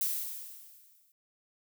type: noise with exponential decay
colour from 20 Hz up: violet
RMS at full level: -29 dBFS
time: 0.01-1.12 s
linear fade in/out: 2 ms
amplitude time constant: 240 ms
effects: none